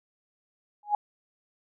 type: tone with exponential growth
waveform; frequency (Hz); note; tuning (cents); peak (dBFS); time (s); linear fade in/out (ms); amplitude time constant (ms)
sine; 830.6; G#5; 0; -17; 0.83-0.95; 2; 25
effects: none